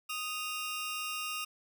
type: tone pair together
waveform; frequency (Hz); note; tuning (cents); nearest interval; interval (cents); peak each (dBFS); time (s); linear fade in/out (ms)
sawtooth; 1244.5 / 2778; D#6 / F7; 0 / -10; octave + major second; 1390; -35 / -34; 0.09-1.45; 10
effects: none